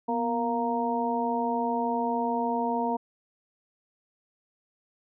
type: harmonic tone with a mistuned harmonic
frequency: 233.1 Hz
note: A#3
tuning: in tune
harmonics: 1 / 2 / 3 / 4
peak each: -30 / -32 / -31 / -29 dBFS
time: 0.08-2.97 s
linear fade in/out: 10 ms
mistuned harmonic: 1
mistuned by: +70 cents
effects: none